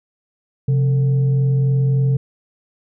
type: tone with frequency modulation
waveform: sine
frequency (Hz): 133.8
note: C3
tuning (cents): +39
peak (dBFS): -13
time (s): 0.68-2.17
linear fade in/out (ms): 5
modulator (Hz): 311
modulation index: 0.27
effects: none

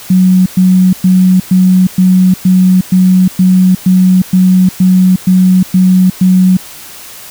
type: tone bursts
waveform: sine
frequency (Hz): 185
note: F#3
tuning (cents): 0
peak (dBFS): -3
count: 14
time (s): 0.1-6.57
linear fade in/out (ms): 5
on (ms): 360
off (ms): 110
effects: white hiss -30 dBFS RMS until 7.3 s

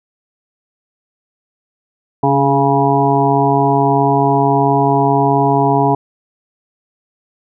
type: harmonic tone with a mistuned harmonic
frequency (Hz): 138.59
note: C#3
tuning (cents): 0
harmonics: 1 / 2 / 3 / 5 / 6 / 7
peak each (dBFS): -17 / -17 / -17 / -17 / -17 / -17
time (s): 2.23-5.95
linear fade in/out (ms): 5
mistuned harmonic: 2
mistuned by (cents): +28
effects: none

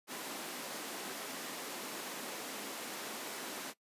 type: high-pass noise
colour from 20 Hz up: pink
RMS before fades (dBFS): -43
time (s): 0.07-3.74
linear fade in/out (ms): 50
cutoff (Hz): 230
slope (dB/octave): 24
effects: noise-tail reverb RT60 0.1 s tail -19 dB re dry + resampled to 32000 Hz

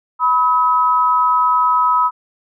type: tone pair together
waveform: sine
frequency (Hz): 987.8 / 1278.6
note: B5 / D#6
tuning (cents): 0 / +47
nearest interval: major third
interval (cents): 447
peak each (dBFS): -14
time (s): 0.19-2.11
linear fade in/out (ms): 50
effects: none

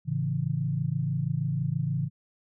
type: chord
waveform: sine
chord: A major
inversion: none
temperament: equal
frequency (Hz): 110 / 138.59 / 164.81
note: A2 / C#3 / E3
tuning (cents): 0 / 0 / 0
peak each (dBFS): -33 / -28 / -30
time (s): 0.05-2.1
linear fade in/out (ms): 50
effects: none

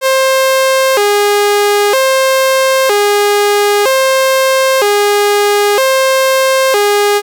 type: tone with vibrato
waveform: sawtooth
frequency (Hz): 466.2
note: A#4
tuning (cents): 0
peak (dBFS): -4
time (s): 0.01-7.22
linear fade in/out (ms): 50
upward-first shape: square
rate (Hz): 0.52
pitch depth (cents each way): 220
effects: none

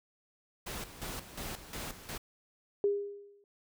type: noise with tremolo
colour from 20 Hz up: pink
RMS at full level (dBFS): -40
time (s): 0.66-2.18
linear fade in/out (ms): 10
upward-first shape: square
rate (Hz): 2.8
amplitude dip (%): 70
type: tone with exponential decay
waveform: sine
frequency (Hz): 405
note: G#4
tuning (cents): -43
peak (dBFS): -23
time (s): 2.84-3.44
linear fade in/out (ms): 1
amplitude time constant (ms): 130
effects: none

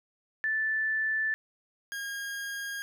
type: tone pair in turn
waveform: sine / 40% pulse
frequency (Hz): 1757 / 1626.3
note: A6 / G#6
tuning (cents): -3 / -37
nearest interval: minor second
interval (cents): 134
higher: first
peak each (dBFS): -26 / -33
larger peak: first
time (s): 0.44-1.34 / 1.92-2.82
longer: neither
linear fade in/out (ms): 0
effects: none

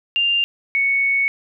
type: tone pair in turn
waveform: sine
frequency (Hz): 2794 / 2218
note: F7 / C#7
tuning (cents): 0 / 0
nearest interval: major third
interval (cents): 400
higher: first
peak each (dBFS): -15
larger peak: neither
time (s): 0.16-0.44 / 0.75-1.28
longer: second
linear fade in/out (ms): 0
effects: none

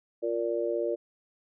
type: chord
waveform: sine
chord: Bb major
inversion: second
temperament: just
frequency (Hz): 349.6 / 466.2 / 582.7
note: F4 / Bb4 / D5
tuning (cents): +2 / 0 / -14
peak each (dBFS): -31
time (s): 0.22-0.96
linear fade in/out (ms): 20
effects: none

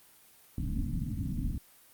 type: low-pass noise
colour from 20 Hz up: pink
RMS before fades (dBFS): -33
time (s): 0.58-1.58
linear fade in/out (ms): 2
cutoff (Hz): 290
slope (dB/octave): 96
effects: white hiss -59 dBFS RMS until 1.93 s + Opus 32 kbps

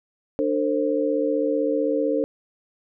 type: tone cluster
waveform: sine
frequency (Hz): 296.5 / 454.3 / 530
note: D4 / A#4 / C5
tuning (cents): +17 / -45 / +22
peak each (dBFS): -24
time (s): 0.39-2.24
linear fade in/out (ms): 0
effects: none

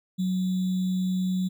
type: tone with sample-and-hold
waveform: sine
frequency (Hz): 185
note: F#3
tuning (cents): 0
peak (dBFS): -23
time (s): 0.18-1.49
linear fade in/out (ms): 20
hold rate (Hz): 3675
effects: none

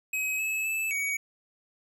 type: tone with pitch steps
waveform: square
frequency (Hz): 2542 / 2590 / 2624 / 2253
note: D#7 / E7 / E7 / C#7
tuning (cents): +36 / -31 / -9 / +28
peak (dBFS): -28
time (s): 0.13-1.17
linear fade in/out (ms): 5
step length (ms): 260
effects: none

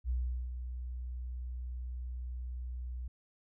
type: tone with ADSR envelope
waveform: sine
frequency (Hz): 61.74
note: B1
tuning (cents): 0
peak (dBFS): -29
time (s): 0.04-3.08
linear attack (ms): 56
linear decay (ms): 400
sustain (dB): -8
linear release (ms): 5
effects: none

